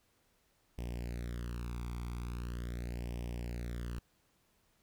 sawtooth tone with flanger, 59.5 Hz, A#1, 36 cents sharp, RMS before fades -40 dBFS, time 0.78-3.99 s, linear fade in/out 0 ms, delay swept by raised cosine 0.36 to 0.87 ms, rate 0.41 Hz, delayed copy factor +0.9, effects pink hiss -73 dBFS RMS until 4.82 s

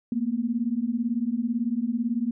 sine beating tone pair, 224.9 / 242.9 Hz, A3 / B3, +38 / -29 cents, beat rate 18 Hz, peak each -27 / -26 dBFS, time 0.12-2.31 s, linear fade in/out 2 ms, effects none

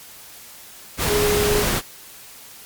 sine tone in noise, 415.3 Hz, G#4, in tune, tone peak -18 dBFS, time 1.07-1.65 s, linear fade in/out 50 ms, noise pink, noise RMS -21 dBFS, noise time 0.97-1.82 s, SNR 0 dB, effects white hiss -42 dBFS RMS until 2.65 s + MP3 96 kbps

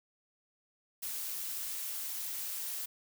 blue noise with amplitude modulation, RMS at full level -37 dBFS, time 1.02-2.86 s, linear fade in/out 10 ms, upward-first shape sine, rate 206 Hz, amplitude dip 35%, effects none

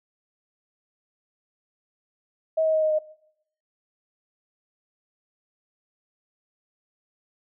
sine tone with pitch steps, 639 / 633.5 / 628 / 622.6 / 617.2 Hz, D#5 / D#5 / D#5 / D#5 / D#5, +46 / +31 / +16 / +1 / -14 cents, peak -19 dBFS, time 2.57-2.99 s, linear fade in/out 10 ms, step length 84 ms, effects noise-tail reverb RT60 0.7 s tail -19 dB re dry

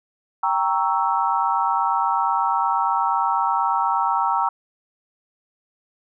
sine chord, G diminished seventh, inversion none, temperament equal with one note detuned, 784 / 932.3 / 1114.5 / 1318.5 Hz, G5 / Bb5 / Db6 / Fb6, 0 / 0 / +9 / 0 cents, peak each -24 / -21 / -26 / -24 dBFS, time 0.43-4.49 s, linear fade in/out 5 ms, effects none

